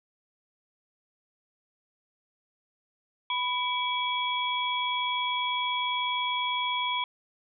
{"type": "tone cluster", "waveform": "sine", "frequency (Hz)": [989, 2297, 3333], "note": ["B5", "D7", "G#7"], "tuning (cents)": [2, -39, 5], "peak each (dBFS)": [-29, -33, -31], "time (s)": [3.3, 7.04], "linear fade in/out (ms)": 2, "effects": []}